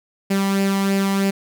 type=tone with flanger; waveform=sawtooth; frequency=196 Hz; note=G3; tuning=in tune; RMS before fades=-19 dBFS; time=0.3-1.31 s; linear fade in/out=10 ms; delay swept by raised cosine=0.4 to 1.01 ms; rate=3.1 Hz; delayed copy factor=+0.5; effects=none